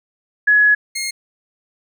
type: tone pair in turn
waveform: sine / 15% pulse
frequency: 1687 / 2142 Hz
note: G#6 / C7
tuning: +27 / +40 cents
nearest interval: major third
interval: 413 cents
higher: second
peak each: -9 / -15 dBFS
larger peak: first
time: 0.47-0.75 / 0.95-1.11 s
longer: first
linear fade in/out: 10 ms
effects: none